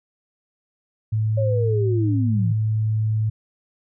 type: tone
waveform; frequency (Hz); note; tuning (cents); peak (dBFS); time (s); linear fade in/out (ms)
sine; 108.9; A2; -17; -18; 1.12-3.3; 10
type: linear sweep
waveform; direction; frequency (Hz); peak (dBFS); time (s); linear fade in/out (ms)
sine; down; 560 to 146.83; -22; 1.37-2.53; 10
effects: none